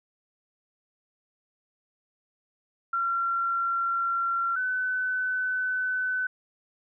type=tone pair in turn; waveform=sine; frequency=1369 / 1508 Hz; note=F6 / F#6; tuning=-35 / +32 cents; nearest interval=major second; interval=167 cents; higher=second; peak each=-24 / -25 dBFS; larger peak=first; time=2.93-4.56 / 4.56-6.27 s; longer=second; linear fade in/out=5 ms; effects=none